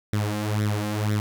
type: tone with flanger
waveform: sawtooth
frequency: 105.2 Hz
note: G#2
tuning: 23 cents sharp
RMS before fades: -25 dBFS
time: 0.13-1.2 s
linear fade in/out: 0 ms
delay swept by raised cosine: 0.53 to 3.83 ms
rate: 2 Hz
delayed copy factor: +0.75
effects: none